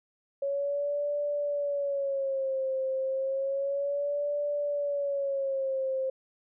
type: tone with vibrato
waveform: sine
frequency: 554.4 Hz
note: C#5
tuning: in tune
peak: -27 dBFS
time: 0.42-6.1 s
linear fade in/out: 5 ms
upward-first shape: sine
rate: 0.31 Hz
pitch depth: 85 cents each way
effects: none